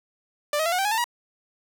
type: tone with pitch steps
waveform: sawtooth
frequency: 590 / 632.3 / 677.7 / 726.4 / 778.5 / 834.4 / 894.3 / 958.5 Hz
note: D5 / D#5 / E5 / F#5 / G5 / G#5 / A5 / A#5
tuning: +8 / +28 / +48 / -32 / -12 / +8 / +28 / +48 cents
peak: -18 dBFS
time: 0.53-1.042 s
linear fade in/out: 2 ms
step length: 64 ms
effects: none